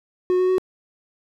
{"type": "tone with pitch steps", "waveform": "triangle", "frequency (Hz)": [364.5, 368.3, 372.2], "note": ["F#4", "F#4", "F#4"], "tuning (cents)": [-26, -8, 10], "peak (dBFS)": -14, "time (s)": [0.3, 0.582], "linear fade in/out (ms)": 0, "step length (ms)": 94, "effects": []}